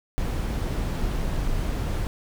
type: noise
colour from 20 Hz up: brown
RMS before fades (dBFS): -26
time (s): 0.18-2.07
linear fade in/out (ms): 0
effects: none